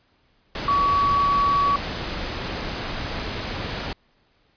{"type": "tone in noise", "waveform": "sine", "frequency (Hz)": 1132, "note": "C#6", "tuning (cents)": 36, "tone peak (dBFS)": -17, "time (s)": [0.68, 1.76], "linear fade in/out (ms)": 2, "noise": "pink", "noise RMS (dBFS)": -29, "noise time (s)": [0.55, 3.93], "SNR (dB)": 9, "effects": ["pink hiss -63 dBFS RMS until 4.56 s", "resampled to 11025 Hz"]}